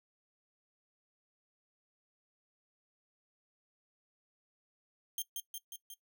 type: tone with echo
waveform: 10% pulse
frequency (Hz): 3189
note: G7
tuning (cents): +29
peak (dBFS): -25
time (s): 5.18-5.22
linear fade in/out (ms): 2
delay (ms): 180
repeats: 4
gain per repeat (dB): -3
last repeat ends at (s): 5.94
effects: noise-tail reverb RT60 0.1 s tail -19 dB re dry